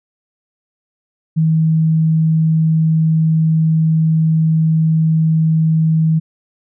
sine tone, 159.8 Hz, D#3, 47 cents sharp, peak -10 dBFS, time 1.36-6.2 s, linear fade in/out 20 ms, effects none

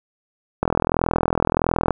click train, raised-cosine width 1 ms, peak -3 dBFS, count 54, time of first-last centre 0.63-1.907 s, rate 41.5 Hz, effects none

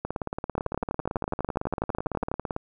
two click trains, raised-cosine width 1 ms, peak -15 / -13 dBFS, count 46 / 22, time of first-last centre 0.05-2.564 / 0.58-2.316 s, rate 17.9 / 12.1 Hz, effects none

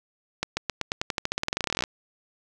accelerating click train, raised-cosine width 0.2 ms, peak -8 dBFS, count 26, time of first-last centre 0.43-1.838 s, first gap 140 ms, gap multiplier 0.91, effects none

